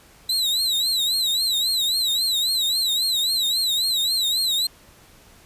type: tone with vibrato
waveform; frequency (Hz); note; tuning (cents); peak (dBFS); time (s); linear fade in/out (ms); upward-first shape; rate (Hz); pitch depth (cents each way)
40% pulse; 3951; B7; 0; -18; 0.29-4.67; 5; triangle; 3.7; 150
effects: pink hiss -51 dBFS RMS until 5.45 s + resampled to 32000 Hz